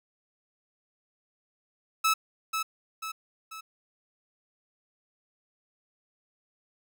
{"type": "tone with echo", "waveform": "sawtooth", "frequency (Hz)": 1302, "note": "E6", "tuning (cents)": -22, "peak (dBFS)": -18, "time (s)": [2.04, 2.14], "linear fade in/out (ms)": 10, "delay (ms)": 490, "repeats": 3, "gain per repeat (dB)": -6, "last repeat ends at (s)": 3.61, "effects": []}